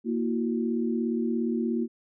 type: tone cluster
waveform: sine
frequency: 233.3 / 331.4 / 368.4 Hz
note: A#3 / E4 / F#4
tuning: +2 / +9 / -7 cents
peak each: -26 / -32 / -32 dBFS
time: 0.04-1.88 s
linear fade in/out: 50 ms
effects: none